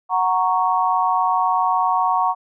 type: chord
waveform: sine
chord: F# major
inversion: none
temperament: equal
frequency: 740 / 932.3 / 1108.7 Hz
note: F#5 / A#5 / C#6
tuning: 0 / 0 / 0 cents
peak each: -20 dBFS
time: 0.09-2.35 s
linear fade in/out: 50 ms
effects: none